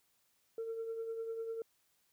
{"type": "tone with tremolo", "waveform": "sine", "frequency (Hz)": 453.5, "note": "A#4", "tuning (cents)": -48, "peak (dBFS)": -34, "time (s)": [0.58, 1.62], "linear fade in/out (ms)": 2, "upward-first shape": "triangle", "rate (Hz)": 10, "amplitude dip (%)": 55, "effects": ["tanh soft clip ceiling -34 dBFS", "white hiss -75 dBFS RMS until 2.12 s"]}